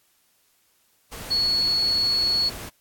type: tone in noise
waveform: sine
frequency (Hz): 4377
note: C#8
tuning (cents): -23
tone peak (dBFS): -19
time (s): 1.3-2.5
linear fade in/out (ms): 20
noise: pink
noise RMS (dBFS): -37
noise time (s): 1.11-2.7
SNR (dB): +15
effects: white hiss -64 dBFS RMS until 2.8 s + AAC 64 kbps